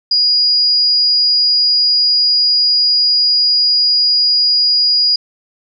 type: tone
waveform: sine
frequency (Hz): 4885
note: D#8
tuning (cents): -33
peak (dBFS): -9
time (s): 0.11-5.16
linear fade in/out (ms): 5
effects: none